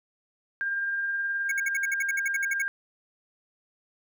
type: tone with tremolo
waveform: sine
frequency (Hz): 1600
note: G6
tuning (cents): +35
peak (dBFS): -25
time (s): 0.61-2.68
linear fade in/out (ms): 0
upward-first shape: sine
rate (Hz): 19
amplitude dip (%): 25
type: tone bursts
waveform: square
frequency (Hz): 2217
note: C#7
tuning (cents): 0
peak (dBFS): -27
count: 14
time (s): 1.49-2.621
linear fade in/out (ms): 5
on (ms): 26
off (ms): 59
effects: none